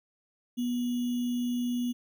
sine tone with sample-and-hold, 243.7 Hz, B3, 23 cents flat, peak -27 dBFS, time 0.57-1.93 s, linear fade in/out 20 ms, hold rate 3150 Hz, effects none

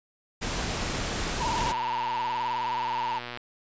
pink noise, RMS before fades -30 dBFS, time 0.41-1.73 s, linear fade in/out 20 ms
triangle tone with vibrato, 933 Hz, A#5, 1 cent sharp, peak -25 dBFS, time 1.4-3.19 s, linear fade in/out 10 ms, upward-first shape sine, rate 19 Hz, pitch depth 100 cents each way
click train, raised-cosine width 0.3 ms, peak -20 dBFS, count 218, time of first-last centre 1.58-3.373 s, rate 121 Hz
effects resampled to 16000 Hz

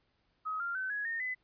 sine tone with pitch steps, 1268 / 1390.8 / 1525.4 / 1673.1 / 1835.1 / 2013 Hz, D#6 / F6 / G6 / G#6 / A#6 / B6, +32 / -8 / -48 / +12 / -28 / +33 cents, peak -33 dBFS, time 0.45-1.35 s, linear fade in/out 20 ms, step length 150 ms, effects pink hiss -75 dBFS RMS until 1.43 s + resampled to 11025 Hz

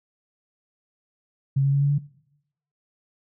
sine tone with pitch steps, 136.8 / 138.55 / 140.32 / 142.12 / 143.93 Hz, C#3 / C#3 / C#3 / C#3 / D3, -23 / -1 / +21 / +44 / -35 cents, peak -17 dBFS, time 1.56-1.985 s, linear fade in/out 10 ms, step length 85 ms, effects noise-tail reverb RT60 0.8 s tail -20 dB re dry

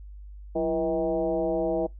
sine tone with frequency modulation, 488.1 Hz, B4, 20 cents flat, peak -23 dBFS, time 0.55-1.87 s, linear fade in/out 10 ms, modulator 152 Hz, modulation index 1.5, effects noise-tail reverb RT60 0.2 s tail -26 dB re dry + added 50 Hz sine -40 dBFS peak until 1.99 s

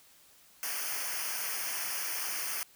white noise with comb filter, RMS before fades -35 dBFS, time 0.63-2.63 s, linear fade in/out 0 ms, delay 0.26 ms, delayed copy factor -0.95, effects white hiss -60 dBFS RMS until 2.75 s

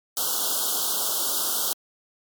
white band-stop noise, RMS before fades -25 dBFS, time 0.17-1.73 s, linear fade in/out 0 ms, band 1500 to 3000 Hz, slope 96 dB/octave, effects high-pass 300 Hz 12 dB/octave + MP3 96 kbps

